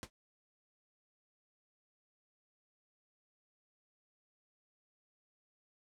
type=noise with exponential decay; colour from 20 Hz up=pink; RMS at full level=-40 dBFS; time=0.03-0.1 s; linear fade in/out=0 ms; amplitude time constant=15 ms; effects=low-pass 9000 Hz 12 dB/octave